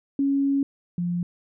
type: tone pair in turn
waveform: sine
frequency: 277.2 / 174.84 Hz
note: C#4 / F3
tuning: 0 / +2 cents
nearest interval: minor sixth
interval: 798 cents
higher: first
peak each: -19 / -23 dBFS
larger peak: first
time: 0.19-0.63 / 0.98-1.23 s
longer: first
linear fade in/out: 2 ms
effects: none